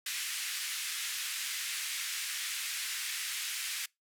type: band-pass noise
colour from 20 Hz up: pink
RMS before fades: -37 dBFS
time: 0.06-3.86 s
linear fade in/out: 5 ms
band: 1800 to 13000 Hz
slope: 24 dB/octave
effects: noise-tail reverb RT60 0.2 s tail -25 dB re dry